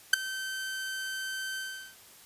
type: tone with ADSR envelope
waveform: sawtooth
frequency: 1545 Hz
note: G6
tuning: 26 cents flat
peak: -10 dBFS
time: 0.13-1.96 s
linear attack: 6 ms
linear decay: 8 ms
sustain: -20 dB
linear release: 390 ms
effects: white hiss -54 dBFS RMS until 2.25 s + resampled to 32000 Hz